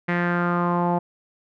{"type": "tone with low-pass filter sweep", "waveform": "sawtooth", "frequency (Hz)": 174.61, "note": "F3", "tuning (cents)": 0, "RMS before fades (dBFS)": -22, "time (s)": [0.08, 0.99], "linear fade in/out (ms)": 10, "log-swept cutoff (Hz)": [2000, 810], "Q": 4.2, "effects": []}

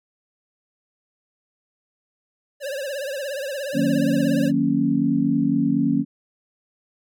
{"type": "tone with vibrato", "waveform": "square", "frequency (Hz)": 554.4, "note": "C#5", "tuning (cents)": 0, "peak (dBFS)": -27, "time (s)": [2.6, 4.52], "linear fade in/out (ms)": 50, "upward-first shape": "triangle", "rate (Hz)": 17, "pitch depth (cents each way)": 130}
{"type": "chord", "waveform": "sine", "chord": "D# minor seventh", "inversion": "none", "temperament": "equal", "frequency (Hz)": [155.56, 185, 233.1, 277.2], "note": ["D#3", "F#3", "A#3", "C#4"], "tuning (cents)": [0, 0, 0, 0], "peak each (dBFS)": [-26, -26, -22, -20], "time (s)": [3.73, 6.05], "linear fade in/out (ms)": 50}
{"effects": []}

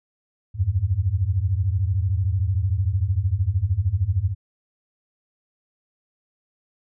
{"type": "tone cluster", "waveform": "sine", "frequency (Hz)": [76.2, 89.1, 102.3], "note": ["D#2", "F2", "G#2"], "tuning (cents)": [-36, 35, -26], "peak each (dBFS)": [-30, -22, -22], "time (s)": [0.54, 4.35], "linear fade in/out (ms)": 50, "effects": []}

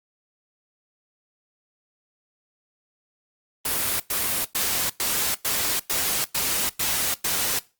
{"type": "noise bursts", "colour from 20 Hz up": "white", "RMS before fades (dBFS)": -24, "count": 9, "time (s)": [3.65, 7.592], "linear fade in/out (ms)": 5, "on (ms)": 350, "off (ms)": 99, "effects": ["noise-tail reverb RT60 0.3 s tail -21 dB re dry", "Opus 24 kbps"]}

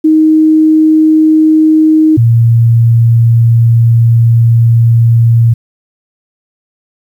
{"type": "tone pair in turn", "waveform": "sine", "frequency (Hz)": [313.1, 116], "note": ["D#4", "A#2"], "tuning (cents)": [11, -8], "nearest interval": "octave + perfect fourth", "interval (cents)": 1719, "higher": "first", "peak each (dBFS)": -3, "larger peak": "neither", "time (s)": [[0.04, 2.17], [2.17, 5.54]], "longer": "second", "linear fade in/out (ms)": 10, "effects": ["7-bit"]}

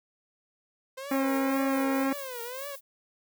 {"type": "tone with vibrato", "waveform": "sawtooth", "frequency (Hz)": 517, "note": "C5", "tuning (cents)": -21, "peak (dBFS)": -33, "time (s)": [0.97, 2.76], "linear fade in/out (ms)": 10, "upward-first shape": "triangle", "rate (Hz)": 1.9, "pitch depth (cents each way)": 200}
{"type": "noise with tremolo", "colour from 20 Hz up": "violet", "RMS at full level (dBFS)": -41, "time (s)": [1.08, 2.81], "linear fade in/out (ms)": 50, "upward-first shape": "sine", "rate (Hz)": 4.7, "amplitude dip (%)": 40}
{"type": "harmonic tone", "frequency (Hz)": 270.4, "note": "C#4", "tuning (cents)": -43, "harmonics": [1, 2, 3, 4, 5, 6, 7, 8, 9], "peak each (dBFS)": [-26, -32, -36, -38, -40, -42, -43, -44, -45], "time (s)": [1.11, 2.13], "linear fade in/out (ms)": 5}
{"effects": []}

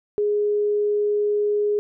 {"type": "tone", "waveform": "sine", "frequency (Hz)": 415.3, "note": "G#4", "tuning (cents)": 0, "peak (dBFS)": -18, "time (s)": [0.18, 1.79], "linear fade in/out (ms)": 0, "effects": []}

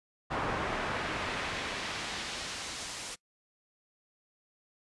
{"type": "noise with band-pass filter sweep", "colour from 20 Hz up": "brown", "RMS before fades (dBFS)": -36, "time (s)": [0.3, 3.16], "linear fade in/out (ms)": 20, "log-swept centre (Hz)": [1100, 7900], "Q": 0.79, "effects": ["noise-tail reverb RT60 0.1 s tail -23 dB re dry", "resampled to 24000 Hz"]}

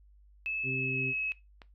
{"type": "tone with pitch glide", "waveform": "sine", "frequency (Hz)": [2604, 2573], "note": ["E7", "E7"], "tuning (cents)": [-22, -43], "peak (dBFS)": -31, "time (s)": [0.46, 1.32], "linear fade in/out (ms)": 0, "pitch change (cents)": -21, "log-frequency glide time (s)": [0.71, 1]}
{"type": "harmonic tone", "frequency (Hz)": 130.81, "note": "C3", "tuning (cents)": 0, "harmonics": [1, 2, 3], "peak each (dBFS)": [-36, -39, -41], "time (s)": [0.63, 1.14], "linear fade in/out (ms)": 50}
{"type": "click", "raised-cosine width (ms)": 0.3, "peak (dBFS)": -32, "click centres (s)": 1.618}
{"effects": ["noise-tail reverb RT60 0.2 s tail -17 dB re dry", "added 50 Hz sine -56 dBFS peak until 1.74 s"]}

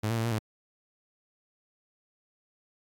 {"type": "tone with pitch steps", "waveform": "sawtooth", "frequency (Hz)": [107.8, 115.5, 113.2, 117.2, 109], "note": ["A2", "A#2", "A2", "A#2", "A2"], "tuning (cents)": [-35, -16, 50, 10, -16], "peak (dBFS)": -23, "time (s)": [0.03, 0.39], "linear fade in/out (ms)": 10, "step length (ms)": 72, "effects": ["AAC 64 kbps"]}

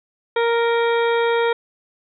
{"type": "harmonic tone", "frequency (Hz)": 466.2, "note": "A#4", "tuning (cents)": 0, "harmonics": [1, 2, 3, 4, 5, 7, 8], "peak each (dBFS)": [-17, -23, -27, -29, -31, -34, -35], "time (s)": [0.36, 1.53], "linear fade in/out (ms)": 5, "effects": []}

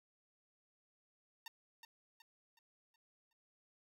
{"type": "tone with echo", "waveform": "10% pulse", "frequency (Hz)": 916, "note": "A#5", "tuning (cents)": -31, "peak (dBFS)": -38, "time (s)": [1.46, 1.48], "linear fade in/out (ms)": 2, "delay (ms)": 370, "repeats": 5, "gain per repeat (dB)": -7, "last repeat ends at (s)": 3.33, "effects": []}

